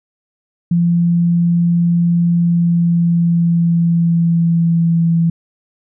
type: tone with pitch glide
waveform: sine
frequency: 171.5 to 166.81 Hz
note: F3 to E3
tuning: -31 to +21 cents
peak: -10 dBFS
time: 0.71-5.3 s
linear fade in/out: 5 ms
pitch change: -48 cents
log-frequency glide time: 2.33-5.1 s
effects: none